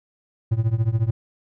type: tone with tremolo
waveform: triangle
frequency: 112.4 Hz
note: A2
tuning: 37 cents sharp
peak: -12 dBFS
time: 0.51-1.11 s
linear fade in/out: 10 ms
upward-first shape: triangle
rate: 14 Hz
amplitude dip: 95%
effects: none